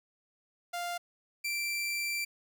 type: tone pair in turn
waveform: sawtooth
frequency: 698.5 / 2349 Hz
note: F5 / D7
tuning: 0 / 0 cents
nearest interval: octave + major sixth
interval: 2100 cents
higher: second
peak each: -30 / -28 dBFS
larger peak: second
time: 0.73-0.98 / 1.44-2.25 s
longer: second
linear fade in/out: 10 ms
effects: none